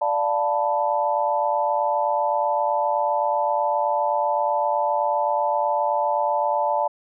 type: chord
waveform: sine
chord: B half-diminished seventh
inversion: first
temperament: equal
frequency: 587.3 / 698.5 / 880 / 987.8 Hz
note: D5 / F5 / A5 / B5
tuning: 0 / 0 / 0 / 0 cents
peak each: -24 / -27 / -22 / -28 dBFS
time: 0.01-6.88 s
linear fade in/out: 10 ms
effects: none